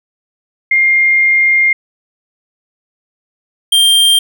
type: tone pair in turn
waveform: sine / square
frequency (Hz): 2117 / 3181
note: C7 / G7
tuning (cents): +20 / +25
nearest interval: perfect fifth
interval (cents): 705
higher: second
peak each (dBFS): -7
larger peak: neither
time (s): 0.71-1.73 / 3.72-4.19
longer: first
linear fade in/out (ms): 5
effects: none